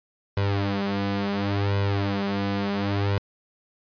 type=tone with flanger; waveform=sawtooth; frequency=100 Hz; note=G2; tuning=35 cents sharp; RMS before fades=-25 dBFS; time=0.37-3.18 s; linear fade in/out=0 ms; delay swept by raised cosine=2 to 6 ms; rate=0.71 Hz; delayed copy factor=+0.9; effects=resampled to 11025 Hz